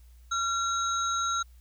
sine tone cluster, 1372 / 3829 / 6460 Hz, F6 / A#7 / G#8, -31 / +46 / -49 cents, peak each -27 / -34 / -35 dBFS, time 0.31-1.43 s, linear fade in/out 10 ms, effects added 60 Hz sine -50 dBFS peak until 1.6 s + white hiss -67 dBFS RMS until 1.6 s

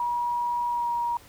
sine tone with pitch glide, 960 to 949.5 Hz, B5 to A#5, -49 to +32 cents, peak -24 dBFS, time 0-1.17 s, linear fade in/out 2 ms, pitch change -19 cents, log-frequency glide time 0.68-0.9 s, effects pink hiss -52 dBFS RMS until 1.28 s

